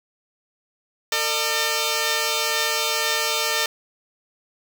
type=tone pair together; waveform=5% pulse; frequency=452.5 / 604 Hz; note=A4 / D5; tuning=+48 / +48 cents; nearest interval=perfect fourth; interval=500 cents; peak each=-12 dBFS; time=1.12-3.66 s; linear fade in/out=2 ms; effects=none